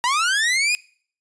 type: linear sweep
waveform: sawtooth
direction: up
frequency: 932.3 to 2519 Hz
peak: -14 dBFS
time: 0.04-0.75 s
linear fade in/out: 0 ms
effects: noise-tail reverb RT60 0.5 s tail -23 dB re dry + resampled to 22050 Hz